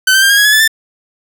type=tone with pitch steps; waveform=sawtooth; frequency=1524 / 1557.8 / 1592.4 / 1627.7 / 1663.9 / 1700.8 / 1738.5 / 1777.1 Hz; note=G6 / G6 / G6 / G#6 / G#6 / G#6 / A6 / A6; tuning=-49 / -11 / +27 / -35 / +3 / +41 / -21 / +17 cents; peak=-3 dBFS; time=0.07-0.678 s; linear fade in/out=5 ms; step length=76 ms; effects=none

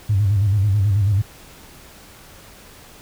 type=tone with vibrato; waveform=sine; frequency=100.8 Hz; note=G2; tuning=49 cents sharp; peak=-13 dBFS; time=0.09-1.22 s; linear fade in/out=10 ms; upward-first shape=square; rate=9.2 Hz; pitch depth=83 cents each way; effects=tanh soft clip ceiling -9 dBFS + pink hiss -44 dBFS RMS until 3.01 s

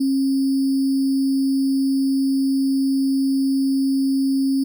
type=tone with sample-and-hold; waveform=sine; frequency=270.3 Hz; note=C#4; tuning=44 cents flat; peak=-16 dBFS; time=0-4.64 s; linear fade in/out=10 ms; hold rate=4900 Hz; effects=none

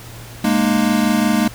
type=chord; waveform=square; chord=Ab suspended second; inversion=none; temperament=equal with one note detuned; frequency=207.7 / 233.1 / 303.7 Hz; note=Ab3 / Bb3 / Eb4; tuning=0 / 0 / -42 cents; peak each=-18 / -18 / -21 dBFS; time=0.44-1.48 s; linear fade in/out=5 ms; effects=added 116 Hz sine -36 dBFS peak until 1.54 s + pink hiss -38 dBFS RMS until 1.54 s

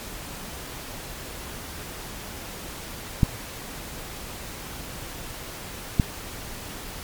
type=clicks; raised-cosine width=5 ms; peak=-4 dBFS; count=2; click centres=3.232 / 5.998 s; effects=pink hiss -37 dBFS RMS until 7.03 s + MP3 96 kbps

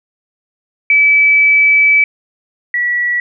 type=tone pair in turn; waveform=sine; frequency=2300 / 1939.7 Hz; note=D7 / B6; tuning=-37 / -32 cents; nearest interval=minor third; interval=295 cents; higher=first; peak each=-6 / -12 dBFS; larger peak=first; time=0.9-2.04 / 2.74-3.2 s; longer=first; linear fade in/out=2 ms; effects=none

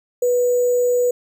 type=tone with sample-and-hold; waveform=sine; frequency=491.1 Hz; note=B4; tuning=10 cents flat; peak=-14 dBFS; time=0.22-1.11 s; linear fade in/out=5 ms; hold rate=7350 Hz; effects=none

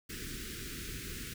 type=band-stop noise; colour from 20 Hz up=pink; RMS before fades=-42 dBFS; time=0.09-1.34 s; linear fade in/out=10 ms; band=430 to 1400 Hz; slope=48 dB/octave; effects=none

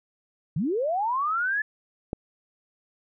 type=linear sweep; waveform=sine; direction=up; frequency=129.4 to 1744 Hz; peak=-23 dBFS; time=0.56-1.62 s; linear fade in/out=5 ms
type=click; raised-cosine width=2 ms; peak=-15 dBFS; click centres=2.131 s
effects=none

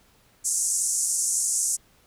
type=band-pass noise; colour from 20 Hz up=pink; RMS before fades=-25 dBFS; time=0.44-1.77 s; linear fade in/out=20 ms; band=6300 to 10000 Hz; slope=48 dB/octave; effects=pink hiss -60 dBFS RMS until 2.06 s

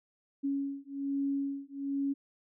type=beating tone pair; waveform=sine; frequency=277.2 / 278.4 Hz; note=C#4 / C#4; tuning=0 / +8 cents; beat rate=1.2 Hz; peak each=-34 / -34 dBFS; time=0.43-2.14 s; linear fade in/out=20 ms; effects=none

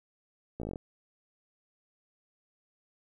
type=slowing click train; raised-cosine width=2 ms; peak=-24 dBFS; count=9; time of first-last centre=0.6-0.758 s; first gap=16 ms; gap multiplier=1.06; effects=11-bit

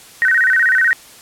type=tone with vibrato; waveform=sine; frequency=1688 Hz; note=G#6; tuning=28 cents sharp; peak=-10 dBFS; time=0.22-0.93 s; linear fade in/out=0 ms; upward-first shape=square; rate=16 Hz; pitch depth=180 cents each way; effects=white hiss -41 dBFS RMS until 1.21 s + low-pass 12000 Hz 12 dB/octave

